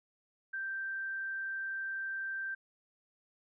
sine tone, 1568 Hz, G6, in tune, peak -35 dBFS, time 0.53-2.55 s, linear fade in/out 10 ms, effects none

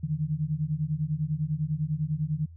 sine beating tone pair, 147.9 / 157.9 Hz, D3 / D#3, +13 / +26 cents, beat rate 10 Hz, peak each -29 dBFS, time 0.03-2.46 s, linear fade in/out 10 ms, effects added 83 Hz sine -44 dBFS peak until 2.56 s

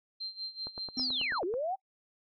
sine tone with tremolo, 4149 Hz, C8, 15 cents flat, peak -34 dBFS, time 0.2-1.39 s, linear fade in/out 10 ms, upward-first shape sine, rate 5.2 Hz, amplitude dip 85%
click train, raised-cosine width 1 ms, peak -30 dBFS, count 9, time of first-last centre 0.67-1.54 s, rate 9.2 Hz
triangle tone with exponential decay, 255.7 Hz, C4, 40 cents flat, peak -32 dBFS, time 0.97-1.48 s, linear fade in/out 2 ms, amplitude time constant 110 ms
sine linear two-way sweep, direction down then up, 5650 to 329 to 798 Hz, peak -30 dBFS, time 0.97-1.76 s, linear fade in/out 20 ms, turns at 1.44 s
effects noise-tail reverb RT60 0.1 s tail -26 dB re dry

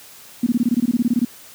sine tone bursts, 239.7 Hz, A#3, 48 cents sharp, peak -13 dBFS, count 15, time 0.43-1.249 s, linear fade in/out 5 ms, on 35 ms, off 21 ms, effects white hiss -43 dBFS RMS until 1.54 s + high-pass 80 Hz 12 dB/octave

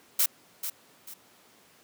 blue noise with echo, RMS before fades -23 dBFS, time 0.19-0.26 s, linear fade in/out 5 ms, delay 440 ms, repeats 2, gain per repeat -10 dB, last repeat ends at 1.14 s, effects pink hiss -58 dBFS RMS until 1.83 s + high-pass 200 Hz 12 dB/octave

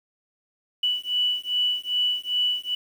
sine beating tone pair, 2960 / 2962.5 Hz, F#7 / F#7, 0 / +1 cents, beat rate 2.5 Hz, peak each -25 / -25 dBFS, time 0.83-2.75 s, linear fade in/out 5 ms, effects 8-bit

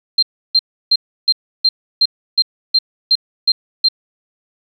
sine tone bursts, 4166 Hz, C8, 8 cents flat, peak -8 dBFS, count 11, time 0.18-3.886 s, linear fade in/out 5 ms, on 46 ms, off 320 ms, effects 8-bit

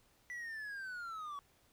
triangle linear sweep, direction down, 1975.5 to 1119 Hz, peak -40 dBFS, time 0.3-1.39 s, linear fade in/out 0 ms, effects pink hiss -70 dBFS RMS until 1.72 s

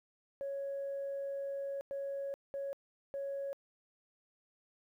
sine tone bursts at uneven times, 554.4 Hz, C#5, in tune, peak -35 dBFS, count 4, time 0.41-1.81 / 1.91-2.34 / 2.54-2.73 / 3.14-3.53 s, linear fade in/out 0 ms, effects tanh soft clip ceiling -33 dBFS + 12-bit

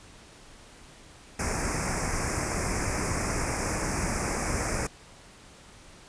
pink band-stop noise, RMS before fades -29 dBFS, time 1.39-4.87 s, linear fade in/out 5 ms, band 2500 to 5000 Hz, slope 96 dB/octave, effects pink hiss -51 dBFS RMS until 6.08 s + resampled to 22050 Hz

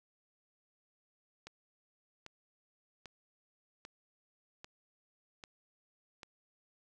click train, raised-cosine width 0.2 ms, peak -30 dBFS, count 7, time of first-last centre 1.47-6.232 s, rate 1.26 Hz, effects none

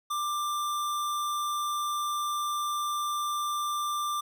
square tone, 1185 Hz, D6, 15 cents sharp, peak -29 dBFS, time 0.1-4.21 s, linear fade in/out 10 ms, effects none

